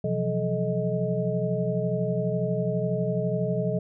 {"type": "tone cluster", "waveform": "sine", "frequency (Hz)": [127.6, 169.7, 181.8, 431.8, 625], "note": ["C3", "F3", "F#3", "A4", "D#5"], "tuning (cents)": [-43, -49, -30, -33, 8], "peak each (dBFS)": -30, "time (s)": [0.04, 3.79], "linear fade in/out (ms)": 5, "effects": []}